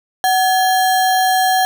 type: tone with sample-and-hold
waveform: sine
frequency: 749 Hz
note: F#5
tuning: 21 cents sharp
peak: -11 dBFS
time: 0.24-1.65 s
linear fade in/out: 0 ms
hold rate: 2450 Hz
effects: none